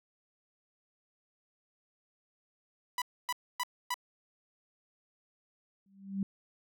sawtooth tone bursts, 987.8 Hz, B5, in tune, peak -27 dBFS, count 4, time 2.98-3.942 s, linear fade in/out 2 ms, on 38 ms, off 270 ms
sine tone with exponential growth, 195.5 Hz, G3, 4 cents flat, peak -27 dBFS, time 5.86-6.23 s, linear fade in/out 2 ms, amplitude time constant 80 ms
effects none

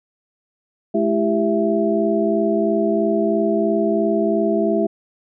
sine tone cluster, 213.5 / 333 / 396 / 663 Hz, G#3 / E4 / G4 / E5, +48 / +18 / +18 / +10 cents, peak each -21 dBFS, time 0.94-4.87 s, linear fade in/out 10 ms, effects none

